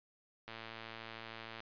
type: click train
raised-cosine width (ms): 0.3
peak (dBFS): -30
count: 128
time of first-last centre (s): 0.48-1.604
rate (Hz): 113
effects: resampled to 11025 Hz